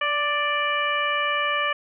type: harmonic tone with a mistuned harmonic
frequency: 588 Hz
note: D5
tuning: 2 cents sharp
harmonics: 1 / 2 / 3 / 4 / 5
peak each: -30 / -25 / -27 / -28 / -30 dBFS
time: 0.01-1.73 s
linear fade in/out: 5 ms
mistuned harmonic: 1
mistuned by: -16 cents
effects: none